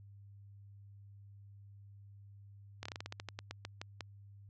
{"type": "slowing click train", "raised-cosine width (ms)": 0.2, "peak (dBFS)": -24, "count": 15, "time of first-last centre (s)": [2.83, 4.008], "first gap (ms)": 25, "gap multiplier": 1.17, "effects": ["added 100 Hz sine -53 dBFS peak until 4.49 s", "low-pass 7000 Hz 12 dB/octave"]}